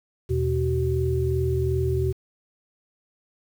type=tone cluster; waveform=sine; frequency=80.5 / 123.2 / 378.1 Hz; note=E2 / B2 / F#4; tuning=-41 / -4 / +38 cents; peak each=-25 dBFS; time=0.29-2.13 s; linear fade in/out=20 ms; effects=8-bit